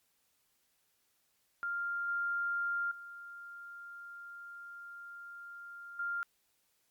sine tone with level steps, 1396.9 Hz, F6, in tune, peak -33 / -31 / -45 / -33 dBFS, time 1.63-6.23 s, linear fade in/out 0 ms, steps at 2.08 / 2.91 / 5.99 s, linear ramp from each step 5 ms, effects white hiss -75 dBFS RMS until 6.9 s + MP3 96 kbps

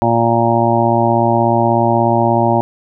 harmonic tone, 116.54 Hz, A#2, in tune, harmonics 1 / 2 / 3 / 5 / 6 / 7 / 8, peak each -18 / -18 / -18 / -18 / -18 / -18 / -18 dBFS, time 0.02-2.61 s, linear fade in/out 0 ms, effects none

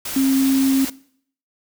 sine tone in noise, 268.4 Hz, C4, 44 cents sharp, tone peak -14 dBFS, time 0.16-0.85 s, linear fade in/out 5 ms, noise white, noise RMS -28 dBFS, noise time 0.05-0.9 s, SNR +11 dB, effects noise-tail reverb RT60 0.6 s tail -20 dB re dry

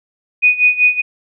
sine tone with tremolo, 2480 Hz, D#7, 6 cents flat, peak -6 dBFS, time 0.42-1.02 s, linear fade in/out 20 ms, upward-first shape sine, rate 5.2 Hz, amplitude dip 85%, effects none

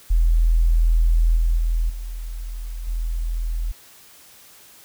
sine tone with level steps, 41.2 Hz, E1, in tune, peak -13 / -15 / -17 / -27 / -21 dBFS, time 0.1-3.72 s, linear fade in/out 10 ms, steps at 1.36 / 1.57 / 1.89 / 2.87 s, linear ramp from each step 10 ms, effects white hiss -48 dBFS RMS until 4.84 s

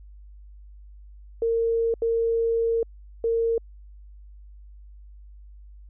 sine tone bursts at uneven times, 458.8 Hz, A#4, 28 cents flat, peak -20 dBFS, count 3, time 1.42-1.94 / 2.02-2.83 / 3.24-3.58 s, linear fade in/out 2 ms, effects added 50 Hz sine -43 dBFS peak until 5.89 s

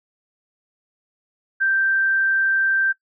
sine tone, 1568 Hz, G6, in tune, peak -16 dBFS, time 1.6-2.93 s, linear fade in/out 20 ms, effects noise-tail reverb RT60 0.1 s tail -18 dB re dry

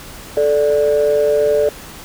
sine tone pair together, 437.3 / 587.3 Hz, A4 / D5, -11 / 0 cents, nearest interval perfect fourth, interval 511 cents, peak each -13 dBFS, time 0.37-1.69 s, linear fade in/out 2 ms, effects tanh soft clip ceiling -6 dBFS + pink hiss -35 dBFS RMS until 2.04 s

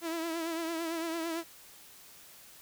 sawtooth tone with vibrato, 330 Hz, E4, 2 cents sharp, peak -29 dBFS, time 0.01-1.44 s, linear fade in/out 50 ms, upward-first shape triangle, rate 8.9 Hz, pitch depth 62 cents each way, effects white hiss -54 dBFS RMS until 2.61 s

